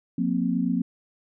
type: chord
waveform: sine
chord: F suspended fourth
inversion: none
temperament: equal with one note detuned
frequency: 179.21 / 233.1 / 261.6 Hz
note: F3 / Bb3 / C4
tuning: +45 / 0 / 0 cents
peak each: -26 dBFS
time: 0.18-0.82 s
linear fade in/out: 5 ms
effects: none